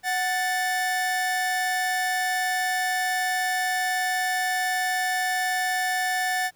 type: tone pair together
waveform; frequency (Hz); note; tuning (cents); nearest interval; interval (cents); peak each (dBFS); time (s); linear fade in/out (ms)
45% pulse; 740 / 1761.3; F#5 / A6; 0 / +1; octave + minor third; 1501; -26; 0.03-6.51; 50
effects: pink hiss -63 dBFS RMS until 6.55 s